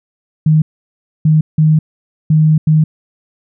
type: tone bursts at uneven times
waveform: sine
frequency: 155.56 Hz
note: D#3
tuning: in tune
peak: -6 dBFS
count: 5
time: 0.46-0.62 / 1.25-1.41 / 1.58-1.79 / 2.3-2.58 / 2.67-2.84 s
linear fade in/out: 5 ms
effects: none